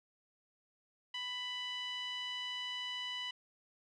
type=tone with low-pass filter; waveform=5% pulse; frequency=993 Hz; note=B5; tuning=9 cents sharp; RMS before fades=-41 dBFS; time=1.14-3.31 s; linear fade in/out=5 ms; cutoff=2900 Hz; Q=3.5; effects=none